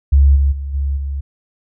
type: tone with level steps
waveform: sine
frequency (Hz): 69.5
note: C#2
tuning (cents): +5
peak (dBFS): -6 / -10 / -21 / -15 / -19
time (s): 0.12-1.21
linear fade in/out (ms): 10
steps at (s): 0.35 / 0.51 / 0.73 / 0.96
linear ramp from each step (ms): 20
effects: none